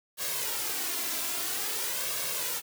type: noise with flanger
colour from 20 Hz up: white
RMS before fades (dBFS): -32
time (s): 0.17-2.62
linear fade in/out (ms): 50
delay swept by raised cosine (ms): 1.8 to 3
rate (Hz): 0.5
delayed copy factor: +0.65
effects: high-pass 150 Hz 12 dB/octave